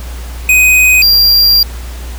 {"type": "tone pair in turn", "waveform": "square", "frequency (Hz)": [2503, 4758], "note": ["D#7", "D8"], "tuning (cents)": [10, 22], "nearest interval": "major seventh", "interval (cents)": 1112, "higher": "second", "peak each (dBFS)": -5, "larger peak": "neither", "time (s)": [[0.49, 1.02], [1.02, 1.63]], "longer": "second", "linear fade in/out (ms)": 2, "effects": ["added 60 Hz sine -21 dBFS peak until 2.18 s", "pink hiss -32 dBFS RMS until 2.18 s"]}